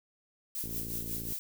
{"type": "noise with tremolo", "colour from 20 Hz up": "violet", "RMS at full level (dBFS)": -35, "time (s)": [0.55, 1.39], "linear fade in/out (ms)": 0, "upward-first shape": "triangle", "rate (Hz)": 5.5, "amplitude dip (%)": 65}
{"type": "click train", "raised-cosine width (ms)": 3, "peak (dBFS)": -30, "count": 40, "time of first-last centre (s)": [0.64, 1.323], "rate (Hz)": 57.1}
{"effects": []}